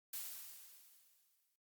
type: noise with exponential decay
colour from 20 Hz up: blue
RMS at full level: -43 dBFS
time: 0.13-1.56 s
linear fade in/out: 5 ms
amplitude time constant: 310 ms
effects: Opus 48 kbps